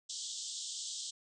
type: band-pass noise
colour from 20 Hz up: white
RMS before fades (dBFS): -42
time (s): 0.09-1.11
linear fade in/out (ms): 10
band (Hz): 3100 to 8200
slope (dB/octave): 96
effects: none